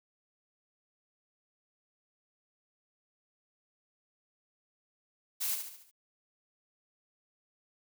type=noise with echo; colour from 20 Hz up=blue; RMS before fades=-33 dBFS; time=5.4-5.56 s; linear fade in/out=20 ms; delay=71 ms; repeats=5; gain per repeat=-6 dB; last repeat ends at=5.915 s; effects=none